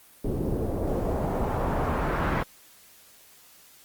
pink noise with low-pass filter sweep, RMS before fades -27 dBFS, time 0.24-2.43 s, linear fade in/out 5 ms, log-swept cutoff 360 to 1600 Hz, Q 1.4, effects white hiss -54 dBFS RMS until 3.84 s + Opus 32 kbps

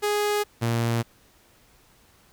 sawtooth tone pair in turn, 415.3 / 116.54 Hz, G#4 / A#2, 0 / 0 cents, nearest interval octave + minor seventh, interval 2200 cents, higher first, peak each -18 dBFS, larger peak neither, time 0.02-0.44 / 0.61-1.03 s, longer neither, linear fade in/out 20 ms, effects pink hiss -58 dBFS RMS until 2.32 s

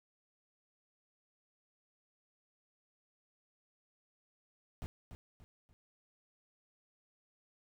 brown noise with echo, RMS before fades -41 dBFS, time 4.82-4.86 s, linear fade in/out 0 ms, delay 290 ms, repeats 3, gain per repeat -8 dB, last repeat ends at 5.73 s, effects none

